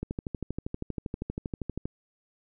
click train, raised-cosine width 3 ms, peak -19 dBFS, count 24, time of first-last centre 0.03-1.855 s, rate 12.6 Hz, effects none

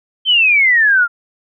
sine exponential sweep, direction down, 3150 to 1370 Hz, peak -8 dBFS, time 0.25-1.08 s, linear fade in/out 50 ms, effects none

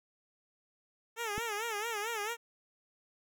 10% pulse tone with vibrato, 438.1 Hz, A4, 7 cents flat, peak -26 dBFS, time 1.16-2.37 s, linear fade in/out 50 ms, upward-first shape sine, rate 4.5 Hz, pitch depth 130 cents each way
click, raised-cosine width 3 ms, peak -26 dBFS, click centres 1.38 s
effects none

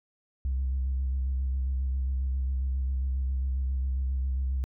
sine tone with vibrato, 65.7 Hz, C2, 8 cents sharp, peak -24 dBFS, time 0.45-4.64 s, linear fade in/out 0 ms, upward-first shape square, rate 7.4 Hz, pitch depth 29 cents each way, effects tanh soft clip ceiling -23 dBFS

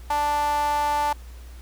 sawtooth tone with high-pass filter, 293.7 Hz, D4, in tune, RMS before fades -23 dBFS, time 0.1-1.13 s, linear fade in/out 5 ms, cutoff 830 Hz, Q 8.6, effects added 60 Hz sine -38 dBFS peak until 1.61 s + pink hiss -52 dBFS RMS until 1.61 s

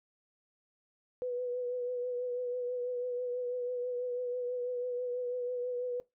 sine tone with vibrato, 493.9 Hz, B4, in tune, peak -32 dBFS, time 1.22-6 s, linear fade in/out 0 ms, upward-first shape triangle, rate 6.1 Hz, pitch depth 33 cents each way, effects noise-tail reverb RT60 0.2 s tail -21 dB re dry

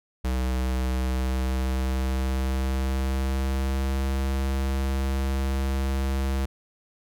square tone with pitch glide, 63.8 to 67.05 Hz, C2 to C2, -43 to +43 cents, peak -24 dBFS, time 0.24-6.46 s, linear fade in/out 10 ms, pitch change +86 cents, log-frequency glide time 0.47-4.03 s, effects none

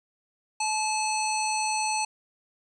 harmonic tone, 865 Hz, A5, 30 cents flat, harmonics 1 / 3 / 5 / 7 / 9 / 10, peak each -27 / -32 / -34 / -35 / -37 / -37 dBFS, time 0.6-2.05 s, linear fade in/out 5 ms, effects 10-bit

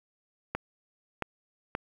clicks, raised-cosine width 0.5 ms, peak -15 dBFS, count 3, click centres 0.55 / 1.223 / 1.751 s, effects 8-bit

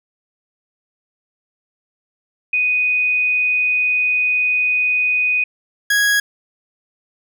sine / 40% pulse tone pair in turn, 2489 / 1657.1 Hz, D#7 / G#6, 0 / -4 cents, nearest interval perfect fifth, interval 704 cents, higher first, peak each -14 / -12 dBFS, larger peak second, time 2.53-5.44 / 5.9-6.2 s, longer first, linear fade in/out 5 ms, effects none

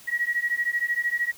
sine beating tone pair, 1906 / 1919 Hz, A#6 / A#6, +38 / +50 cents, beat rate 13 Hz, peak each -26 dBFS, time 0.07-1.32 s, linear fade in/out 20 ms, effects white hiss -49 dBFS RMS until 1.37 s

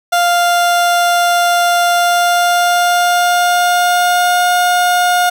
30% pulse tone with pitch glide, 698.5 to 714.8 Hz, F5 to F5, 0 to +40 cents, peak -7 dBFS, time 0.12-5.3 s, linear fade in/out 10 ms, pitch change +40 cents, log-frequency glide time 1.93-4.47 s, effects none

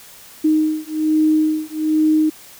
sine beating tone pair, 310 / 311.2 Hz, D#4 / D#4, -6 / 0 cents, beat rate 1.2 Hz, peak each -17 dBFS, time 0.44-2.3 s, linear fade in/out 10 ms, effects white hiss -42 dBFS RMS until 2.59 s

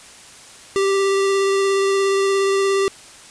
square tone with vibrato, 392 Hz, G4, in tune, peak -16 dBFS, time 0.76-2.88 s, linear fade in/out 0 ms, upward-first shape triangle, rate 17 Hz, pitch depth 13 cents each way, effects white hiss -42 dBFS RMS until 3.3 s + resampled to 22050 Hz

